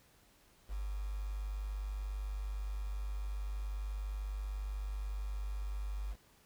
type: tone with quantisation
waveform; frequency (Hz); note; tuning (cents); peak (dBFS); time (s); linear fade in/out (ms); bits
sine; 50.2; G1; +42; -36; 0.68-6.16; 50; 9
effects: pink hiss -66 dBFS RMS until 6.45 s